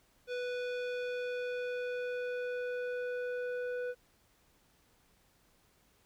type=tone with low-pass filter sweep; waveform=square; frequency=493.9 Hz; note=B4; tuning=in tune; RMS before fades=-37 dBFS; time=0.27-3.95 s; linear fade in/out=50 ms; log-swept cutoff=3700 to 1400 Hz; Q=1.1; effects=pink hiss -69 dBFS RMS until 6.05 s